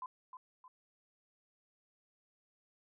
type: tone with echo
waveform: sine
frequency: 1017 Hz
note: C6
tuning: 50 cents flat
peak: -40 dBFS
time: 0.02-0.06 s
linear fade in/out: 2 ms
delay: 310 ms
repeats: 2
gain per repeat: -7 dB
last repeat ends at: 0.68 s
effects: none